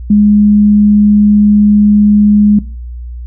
sine tone, 207.7 Hz, G#3, in tune, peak -3 dBFS, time 0.1-2.59 s, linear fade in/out 5 ms, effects noise-tail reverb RT60 0.4 s tail -19 dB re dry + added 60 Hz sine -21 dBFS peak until 3.26 s

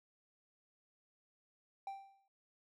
triangle tone with exponential decay, 784 Hz, G5, in tune, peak -37 dBFS, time 1.87-2.28 s, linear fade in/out 2 ms, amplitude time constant 87 ms, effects none

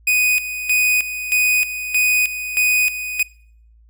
45% pulse tone with tremolo, 2489 Hz, D#7, in tune, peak -13 dBFS, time 0.07-3.23 s, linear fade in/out 5 ms, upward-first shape square, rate 1.6 Hz, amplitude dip 70%, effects noise-tail reverb RT60 0.6 s tail -24 dB re dry + added 56 Hz sine -47 dBFS peak until 3.89 s

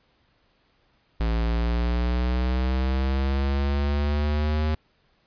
square exponential sweep, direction up, 55.6 to 77.78 Hz, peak -22 dBFS, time 1.2-4.75 s, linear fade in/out 5 ms, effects pink hiss -65 dBFS RMS until 5.26 s + resampled to 11025 Hz

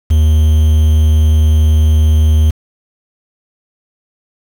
triangle tone with quantisation, 77.6 Hz, D#2, 4 cents flat, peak -4 dBFS, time 0.1-2.51 s, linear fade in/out 10 ms, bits 5, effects none

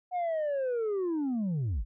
sine linear sweep, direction down, 735 to 37.86 Hz, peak -25 dBFS, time 0.11-1.85 s, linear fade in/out 50 ms, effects tanh soft clip ceiling -27 dBFS

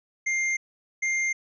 square tone pair in turn, 2107 / 2107 Hz, C7 / C7, +12 / +12 cents, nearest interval unison, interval 0 cents, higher neither, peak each -24 dBFS, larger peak neither, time 0.26-0.57 / 1.02-1.33 s, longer neither, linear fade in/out 10 ms, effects resampled to 16000 Hz

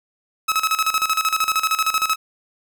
sawtooth tone with tremolo, 1288 Hz, E6, 41 cents flat, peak -12 dBFS, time 0.48-2.16 s, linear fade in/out 10 ms, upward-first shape square, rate 13 Hz, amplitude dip 75%, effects none

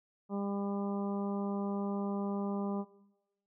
harmonic tone, 200.2 Hz, G3, 37 cents sharp, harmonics 1 / 2 / 3 / 4 / 5 / 6, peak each -34 / -40 / -44 / -46 / -48 / -50 dBFS, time 0.29-2.85 s, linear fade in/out 50 ms, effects noise-tail reverb RT60 1.0 s tail -18 dB re dry

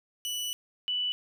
sawtooth / sine tone pair in turn, 2960 / 2970 Hz, F#7 / F#7, 0 / +6 cents, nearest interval unison, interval 6 cents, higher second, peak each -28 / -27 dBFS, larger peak second, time 0.25-0.53 / 0.88-1.12 s, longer first, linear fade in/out 0 ms, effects none

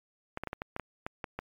clicks, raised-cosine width 0.5 ms, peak -20 dBFS, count 10, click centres 0.374 / 0.436 / 0.473 / 0.531 / 0.619 / 0.764 / 0.797 / 1.065 / 1.242 / 1.39 s, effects MP3 96 kbps

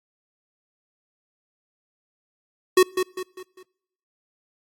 square tone with echo, 369.7 Hz, F#4, 1 cent flat, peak -12 dBFS, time 2.77-2.83 s, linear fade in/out 5 ms, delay 200 ms, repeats 4, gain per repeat -8 dB, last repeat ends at 3.63 s, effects noise-tail reverb RT60 0.9 s tail -26 dB re dry + AAC 64 kbps

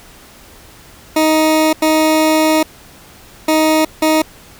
20% pulse tone bursts at uneven times, 313.3 Hz, D#4, 12 cents sharp, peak -5 dBFS, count 4, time 1.16-1.73 / 1.82-2.63 / 3.48-3.85 / 4.02-4.22 s, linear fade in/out 5 ms, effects pink hiss -41 dBFS RMS until 4.59 s

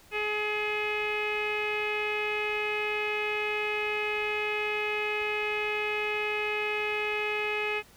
sawtooth tone with low-pass filter, 421.9 Hz, G#4, 27 cents sharp, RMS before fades -30 dBFS, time 0.11-7.83 s, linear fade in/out 50 ms, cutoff 2500 Hz, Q 7, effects pink hiss -56 dBFS RMS until 7.96 s

